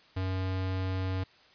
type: tone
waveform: square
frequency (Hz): 93.9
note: F#2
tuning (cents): +26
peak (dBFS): -30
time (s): 0.16-1.24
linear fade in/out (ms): 10
effects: white hiss -59 dBFS RMS until 1.54 s + resampled to 11025 Hz